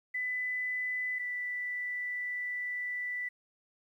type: tone pair in turn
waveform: sine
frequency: 2000 / 1977 Hz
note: B6 / B6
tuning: +21 / +1 cents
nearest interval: unison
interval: 20 cents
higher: first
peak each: -31 / -33 dBFS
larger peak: first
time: 0.14-1.19 / 1.19-3.29 s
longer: second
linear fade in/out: 10 ms
effects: 11-bit